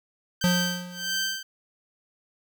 15% pulse tone with tremolo, 1556 Hz, G6, 13 cents flat, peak -18 dBFS, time 0.41-1.43 s, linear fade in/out 5 ms, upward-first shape sine, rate 1.6 Hz, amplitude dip 95%
square tone with exponential decay, 178.5 Hz, F3, 38 cents sharp, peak -19 dBFS, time 0.44-1.36 s, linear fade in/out 0 ms, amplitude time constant 200 ms
effects none

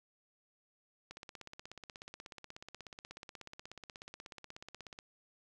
click train, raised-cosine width 0.2 ms, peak -30 dBFS, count 65, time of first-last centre 1.11-4.989 s, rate 16.5 Hz, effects 11-bit

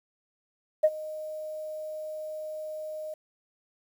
sine tone with ADSR envelope, 619 Hz, D#5, 9 cents flat, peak -14 dBFS, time 0.83-3.14 s, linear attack 14 ms, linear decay 48 ms, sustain -20 dB, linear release 4 ms, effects tanh soft clip ceiling -11 dBFS + 9-bit

